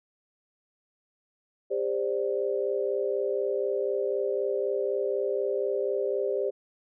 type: chord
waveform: sine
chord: G suspended fourth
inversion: none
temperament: equal with one note detuned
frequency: 399.8 / 523.3 / 587.3 Hz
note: G4 / C5 / D5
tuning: +34 / 0 / 0 cents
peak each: -28 / -30 / -32 dBFS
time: 1.7-6.51 s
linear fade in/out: 20 ms
effects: none